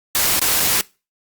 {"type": "noise with dropouts", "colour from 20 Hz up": "white", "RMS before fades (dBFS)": -17, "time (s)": [0.15, 0.81], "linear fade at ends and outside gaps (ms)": 0, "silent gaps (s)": [[0.394, 0.416], [0.598, 0.602]], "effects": ["noise-tail reverb RT60 0.3 s tail -23 dB re dry", "Opus 48 kbps"]}